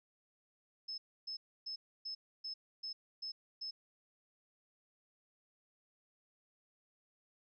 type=tone bursts; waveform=sine; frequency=5210 Hz; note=E8; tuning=21 cents flat; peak=-40 dBFS; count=8; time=0.88-3.71 s; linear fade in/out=10 ms; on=100 ms; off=290 ms; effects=none